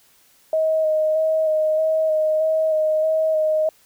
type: tone with vibrato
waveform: sine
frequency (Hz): 628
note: D#5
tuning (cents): +16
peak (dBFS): -16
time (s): 0.53-3.69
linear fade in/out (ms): 2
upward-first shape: square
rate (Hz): 1.6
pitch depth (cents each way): 16
effects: white hiss -56 dBFS RMS until 3.85 s